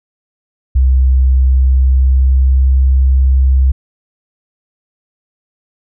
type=tone with pitch glide; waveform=sine; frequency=64.9 to 65.81 Hz; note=C2 to C2; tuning=-13 to +11 cents; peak=-6 dBFS; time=0.75-3.72 s; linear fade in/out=10 ms; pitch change=+24 cents; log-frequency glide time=1.41-2.8 s; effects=none